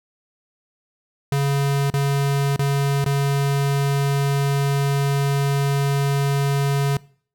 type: tone with dropouts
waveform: square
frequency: 140 Hz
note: C#3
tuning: 18 cents sharp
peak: -18 dBFS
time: 1.32-6.97 s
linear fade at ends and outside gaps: 2 ms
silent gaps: 1.902-1.938 / 2.562-2.592 / 3.043-3.061 s
effects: noise-tail reverb RT60 0.5 s tail -22 dB re dry